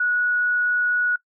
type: tone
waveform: sine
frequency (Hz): 1463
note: F#6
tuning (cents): -20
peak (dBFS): -18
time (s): 0-1.16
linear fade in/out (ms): 5
effects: noise-tail reverb RT60 0.1 s tail -21 dB re dry